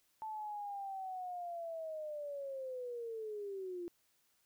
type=linear sweep; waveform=sine; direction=down; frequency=880 to 341.8 Hz; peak=-40 dBFS; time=0.22-3.88 s; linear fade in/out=0 ms; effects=white hiss -75 dBFS RMS until 4.45 s